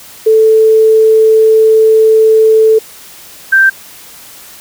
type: tone pair in turn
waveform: sine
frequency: 440 / 1568 Hz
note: A4 / G6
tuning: 0 / 0 cents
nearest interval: octave + minor seventh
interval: 2200 cents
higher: second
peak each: -3 dBFS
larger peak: neither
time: 0.26-2.79 / 3.52-3.7 s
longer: first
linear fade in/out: 10 ms
effects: white hiss -34 dBFS RMS until 4.6 s